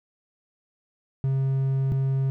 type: tone pair in turn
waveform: triangle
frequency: 134.5 / 134.5 Hz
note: C3 / C3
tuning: +48 / +48 cents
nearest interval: unison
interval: 0 cents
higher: neither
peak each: -19 dBFS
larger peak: neither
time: 1.24-1.92 / 1.92-2.3 s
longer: first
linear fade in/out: 0 ms
effects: none